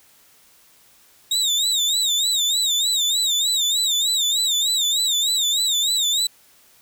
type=tone with vibrato; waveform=30% pulse; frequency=3729 Hz; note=A#7; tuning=in tune; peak=-15 dBFS; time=1.31-6.27 s; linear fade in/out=5 ms; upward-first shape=sine; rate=3.3 Hz; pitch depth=120 cents each way; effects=white hiss -54 dBFS RMS until 6.81 s